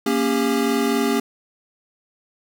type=chord; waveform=square; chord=G diminished; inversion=first; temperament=equal with one note detuned; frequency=233.1 / 277.2 / 402.1 Hz; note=Bb3 / Db4 / G4; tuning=0 / 0 / +44 cents; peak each=-23 dBFS; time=0.06-1.2 s; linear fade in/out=5 ms; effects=none